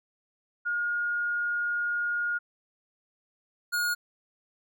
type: tone pair in turn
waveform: sine / square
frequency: 1428 / 1436.3 Hz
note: F6 / F6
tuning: +38 / +48 cents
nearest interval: unison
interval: 10 cents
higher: second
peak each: -26 dBFS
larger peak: neither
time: 0.65-2.39 / 3.72-3.95 s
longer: first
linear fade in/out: 20 ms
effects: none